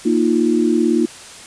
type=chord; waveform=sine; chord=Bb suspended fourth; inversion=none; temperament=equal; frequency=233.1 / 311.1 / 349.2 Hz; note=Bb3 / Eb4 / F4; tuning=0 / 0 / 0 cents; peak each=-17 dBFS; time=0.05-1.06 s; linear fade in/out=10 ms; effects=white hiss -37 dBFS RMS until 1.46 s + resampled to 22050 Hz